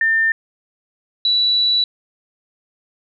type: tone pair in turn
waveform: sine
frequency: 1800 / 3942 Hz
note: A6 / B7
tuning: +39 / -4 cents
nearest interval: octave + major second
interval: 1357 cents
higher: second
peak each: -13 dBFS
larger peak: neither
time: 0.01-0.32 / 1.25-1.84 s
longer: second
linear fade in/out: 2 ms
effects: none